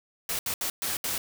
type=noise bursts at uneven times; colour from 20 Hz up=white; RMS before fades=-30 dBFS; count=5; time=0.29-0.39 / 0.46-0.54 / 0.61-0.7 / 0.82-0.97 / 1.04-1.18 s; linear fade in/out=2 ms; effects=none